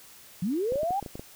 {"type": "linear sweep", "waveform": "sine", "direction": "up", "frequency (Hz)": [162.4, 825], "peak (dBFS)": -25, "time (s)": [0.42, 1], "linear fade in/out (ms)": 5}
{"type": "clicks", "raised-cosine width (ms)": 2, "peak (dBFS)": -24, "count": 8, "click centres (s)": [0.722, 0.757, 0.832, 0.907, 1.027, 1.062, 1.155, 1.195]}
{"effects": ["white hiss -51 dBFS RMS until 1.35 s"]}